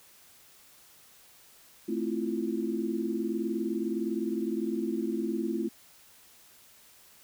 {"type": "chord", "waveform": "sine", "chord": "F major seventh", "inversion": "first", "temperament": "equal", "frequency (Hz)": [220, 261.6, 329.6, 349.2], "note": ["A3", "C4", "E4", "F4"], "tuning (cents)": [0, 0, 0, 0], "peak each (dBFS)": [-33, -36, -33, -34], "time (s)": [1.88, 5.69], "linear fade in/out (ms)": 10, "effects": ["white hiss -57 dBFS RMS until 7.23 s"]}